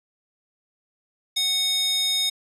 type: tone with high-pass filter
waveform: square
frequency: 740 Hz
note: F#5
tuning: in tune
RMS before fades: -23 dBFS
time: 1.36-2.3 s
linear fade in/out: 10 ms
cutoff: 3800 Hz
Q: 3.7
effects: resampled to 32000 Hz